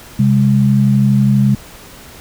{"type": "tone pair together", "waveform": "sine", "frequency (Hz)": [131.7, 203.8], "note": ["C3", "G#3"], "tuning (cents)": [12, -32], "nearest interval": "minor sixth", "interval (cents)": 756, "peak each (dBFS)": -11, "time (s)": [0.19, 1.55], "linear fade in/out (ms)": 5, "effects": ["pink hiss -37 dBFS RMS until 2.2 s"]}